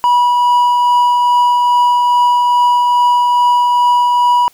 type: tone with tremolo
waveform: triangle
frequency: 974 Hz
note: B5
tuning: 24 cents flat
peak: -5 dBFS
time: 0.04-4.48 s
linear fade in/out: 0 ms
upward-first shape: triangle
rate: 2.4 Hz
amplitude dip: 25%
effects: white hiss -49 dBFS RMS until 4.53 s